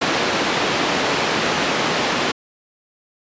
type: band-pass noise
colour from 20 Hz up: pink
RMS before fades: -20 dBFS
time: 0.01-2.32 s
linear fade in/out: 10 ms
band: 250 to 4300 Hz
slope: 12 dB/octave
effects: resampled to 16000 Hz